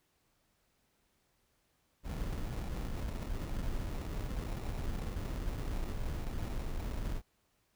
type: noise with sample-and-hold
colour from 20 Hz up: brown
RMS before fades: -37 dBFS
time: 2.03-7.22 s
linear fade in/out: 50 ms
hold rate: 1575 Hz
effects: pink hiss -75 dBFS RMS until 7.75 s